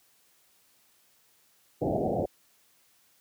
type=low-pass noise; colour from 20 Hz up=white; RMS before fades=-28 dBFS; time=1.81-2.26 s; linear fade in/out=10 ms; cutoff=760 Hz; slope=96 dB/octave; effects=white hiss -65 dBFS RMS until 3.2 s + high-pass 80 Hz 12 dB/octave